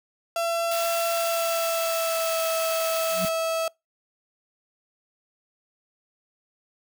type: tone with pitch glide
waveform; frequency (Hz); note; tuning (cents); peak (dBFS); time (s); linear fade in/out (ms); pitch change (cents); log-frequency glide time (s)
35% pulse; 674 to 652.5; E5 to E5; +38 to -18; -22; 0.36-3.68; 2; -56; 1.12-2.44
type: high-pass noise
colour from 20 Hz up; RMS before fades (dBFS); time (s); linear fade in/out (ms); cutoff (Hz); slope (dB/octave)
white; -33; 0.71-3.29; 5; 940; 24
type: tone with exponential growth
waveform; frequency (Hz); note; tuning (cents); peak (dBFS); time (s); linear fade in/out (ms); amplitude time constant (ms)
sine; 183.6; F#3; -13; -23; 3.07-3.25; 0; 37
effects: noise-tail reverb RT60 0.2 s tail -25 dB re dry